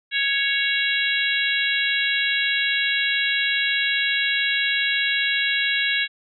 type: harmonic tone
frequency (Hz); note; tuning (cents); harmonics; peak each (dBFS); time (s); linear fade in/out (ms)
554.4; C#5; 0; 3 / 4 / 5 / 6 / 7; -24 / -25 / -26 / -27 / -27; 0.11-6.08; 50
effects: none